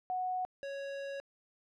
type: tone pair in turn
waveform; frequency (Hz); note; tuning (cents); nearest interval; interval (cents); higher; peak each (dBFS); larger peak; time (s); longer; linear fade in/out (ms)
sine / square; 737 / 554.7; F#5 / C#5; -7 / +1; perfect fourth; 492; first; -32 / -39; first; 0.1-0.45 / 0.63-1.2; second; 0
effects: low-pass 4000 Hz 12 dB/octave